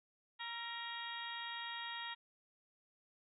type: harmonic tone with a mistuned harmonic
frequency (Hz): 469.8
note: A#4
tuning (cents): +13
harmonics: 2 / 3 / 4 / 5 / 6 / 7 / 8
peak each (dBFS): -48 / -52 / -47 / -55 / -54 / -49 / -50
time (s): 0.39-2.15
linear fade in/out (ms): 20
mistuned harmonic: 3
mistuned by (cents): -48
effects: none